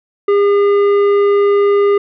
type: tone with tanh clipping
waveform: sine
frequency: 404.8 Hz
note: G#4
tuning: 44 cents flat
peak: -10 dBFS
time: 0.28-1.98 s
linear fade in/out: 5 ms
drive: 10 dB
effects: none